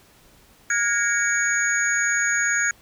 sine tone cluster, 1429 / 1646 / 1851 / 2252 / 6710 Hz, F6 / G#6 / A#6 / C#7 / G#8, +39 / -16 / -13 / +27 / +17 cents, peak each -25 / -22 / -30 / -29 / -24 dBFS, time 0.7-2.71 s, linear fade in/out 2 ms, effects tanh soft clip ceiling -9 dBFS + pink hiss -54 dBFS RMS until 2.81 s

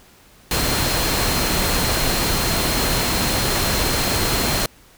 sine tone in noise, 4186 Hz, C8, in tune, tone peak -28 dBFS, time 0.51-4.66 s, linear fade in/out 2 ms, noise pink, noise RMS -20 dBFS, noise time 0.51-4.66 s, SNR -11 dB, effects pink hiss -50 dBFS RMS until 4.97 s

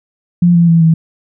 sine tone with pitch steps, 174.5 / 170.32 / 166.24 / 162.25 Hz, F3 / F3 / E3 / E3, -1 / -43 / +15 / -27 cents, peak -5 dBFS, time 0.42-0.94 s, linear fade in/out 5 ms, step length 130 ms, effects none

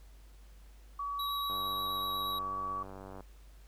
sine tone, 1137 Hz, C#6, 44 cents sharp, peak -34 dBFS, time 0.99-2.83 s, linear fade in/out 5 ms
square tone with vibrato, 3856 Hz, B7, 42 cents flat, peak -37 dBFS, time 1.19-2.39 s, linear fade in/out 5 ms, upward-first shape sine, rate 8.4 Hz, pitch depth 14 cents each way
click train, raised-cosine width 1 ms, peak -33 dBFS, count 165, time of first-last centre 1.5-3.207 s, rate 96.1 Hz
effects added 50 Hz sine -52 dBFS peak until 3.67 s + pink hiss -65 dBFS RMS until 3.67 s

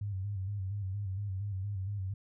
sine tone with vibrato, 98.4 Hz, G2, 7 cents sharp, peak -33 dBFS, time 0.01-2.14 s, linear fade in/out 5 ms, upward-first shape square, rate 4.3 Hz, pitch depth 67 cents each way, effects none

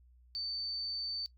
sine tone, 4557 Hz, C#8, 47 cents sharp, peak -36 dBFS, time 0.35-1.26 s, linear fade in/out 0 ms, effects noise-tail reverb RT60 0.1 s tail -17 dB re dry + added 61 Hz sine -59 dBFS peak until 1.37 s

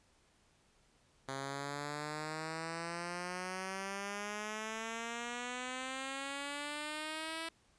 5% pulse exponential sweep, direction up, 134.1 to 329.6 Hz, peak -28 dBFS, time 1.28-7.49 s, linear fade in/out 5 ms, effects pink hiss -70 dBFS RMS until 7.78 s + resampled to 22050 Hz

